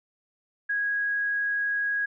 sine tone, 1652 Hz, G#6, 10 cents flat, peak -24 dBFS, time 0.69-2.06 s, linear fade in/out 10 ms, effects none

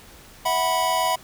square chord, E suspended second, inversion none, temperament equal with one note detuned, 652.1 / 740 / 987.8 Hz, E5 / F#5 / B5, -19 / 0 / 0 cents, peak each -27 / -26 / -23 dBFS, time 0.45-1.16 s, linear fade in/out 10 ms, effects pink hiss -47 dBFS RMS until 1.23 s

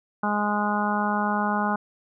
harmonic tone, 207.7 Hz, G#3, in tune, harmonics 1 / 2 / 3 / 4 / 5 / 6 / 7, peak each -26 / -36 / -33 / -27 / -30 / -31 / -31 dBFS, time 0.23-1.76 s, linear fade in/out 5 ms, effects none

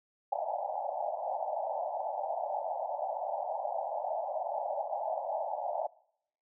pink band-pass noise, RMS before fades -35 dBFS, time 0.32-5.87 s, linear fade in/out 5 ms, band 580 to 880 Hz, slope 96 dB/octave, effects noise-tail reverb RT60 0.7 s tail -23 dB re dry

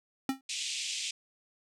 square tone with exponential decay, 267.3 Hz, C4, 37 cents sharp, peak -25 dBFS, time 0.29-0.41 s, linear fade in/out 2 ms, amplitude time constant 25 ms
pink band-pass noise, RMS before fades -36 dBFS, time 0.49-1.11 s, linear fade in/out 5 ms, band 2400 to 8400 Hz, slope 48 dB/octave
effects none

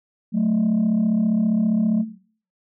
sine tone pair together, 185 / 220 Hz, F#3 / A3, 0 / 0 cents, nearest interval minor third, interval 300 cents, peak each -19 / -17 dBFS, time 0.32-2.05 s, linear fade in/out 50 ms, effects noise-tail reverb RT60 0.5 s tail -17 dB re dry + tanh soft clip ceiling -14 dBFS

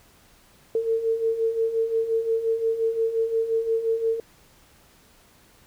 sine beating tone pair, 447.8 / 453.5 Hz, A4 / A#4, +30 / -48 cents, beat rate 5.7 Hz, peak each -28 / -22 dBFS, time 0.75-4.2 s, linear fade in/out 2 ms, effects pink hiss -56 dBFS RMS until 5.66 s

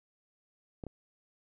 clicks, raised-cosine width 2 ms, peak -27 dBFS, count 2, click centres 0.838 / 0.867 s, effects none

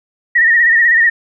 sine tone with vibrato, 1864.7 Hz, A#6, in tune, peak -7 dBFS, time 0.35-1.1 s, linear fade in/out 10 ms, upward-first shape sine, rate 16 Hz, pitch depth 66 cents each way, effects none

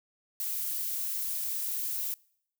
violet noise, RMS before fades -33 dBFS, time 0.4-2.14 s, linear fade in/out 0 ms, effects noise-tail reverb RT60 0.7 s tail -25 dB re dry

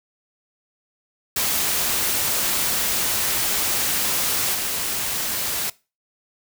white noise with level steps, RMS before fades -22 / -25 dBFS, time 1.36-5.7 s, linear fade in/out 5 ms, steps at 4.54 s, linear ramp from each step 10 ms, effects noise-tail reverb RT60 0.3 s tail -22 dB re dry

